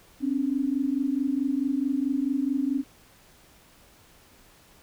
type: tone pair together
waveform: sine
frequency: 261.6 / 286.2 Hz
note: C4 / D4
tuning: 0 / -45 cents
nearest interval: major second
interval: 155 cents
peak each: -26 dBFS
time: 0.2-2.84 s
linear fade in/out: 50 ms
effects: pink hiss -56 dBFS RMS until 4.82 s